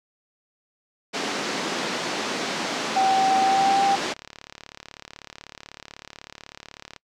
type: band-pass noise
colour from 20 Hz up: pink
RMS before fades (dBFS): -28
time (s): 1.13-4.14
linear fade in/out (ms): 20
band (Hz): 210 to 6300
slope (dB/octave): 24
type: tone with pitch glide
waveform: sine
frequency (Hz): 770 to 790.3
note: G5 to G5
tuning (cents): -31 to +14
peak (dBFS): -17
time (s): 2.96-3.96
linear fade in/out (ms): 10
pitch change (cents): +45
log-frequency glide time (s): 3.39-3.82
type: click train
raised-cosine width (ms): 0.2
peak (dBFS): -21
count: 126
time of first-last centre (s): 3.5-6.963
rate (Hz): 36.1
effects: noise-tail reverb RT60 0.1 s tail -26 dB re dry